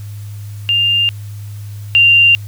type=tone pair in turn; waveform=sine; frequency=2800 / 2782 Hz; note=F7 / F7; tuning=+4 / -7 cents; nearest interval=unison; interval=11 cents; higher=first; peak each=-10 / -5 dBFS; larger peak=second; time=0.69-1.09 / 1.95-2.35 s; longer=neither; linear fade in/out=0 ms; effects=added 103 Hz sine -25 dBFS peak until 2.47 s + white hiss -44 dBFS RMS until 2.47 s